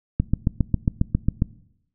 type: click train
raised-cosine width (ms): 5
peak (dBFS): -6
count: 10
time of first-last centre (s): 0.2-1.421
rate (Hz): 7.37
effects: noise-tail reverb RT60 0.8 s tail -20 dB re dry